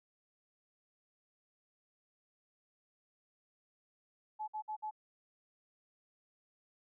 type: tone bursts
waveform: sine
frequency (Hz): 858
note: A5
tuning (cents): -44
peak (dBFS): -37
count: 4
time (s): 4.39-4.911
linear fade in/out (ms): 20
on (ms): 89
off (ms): 55
effects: none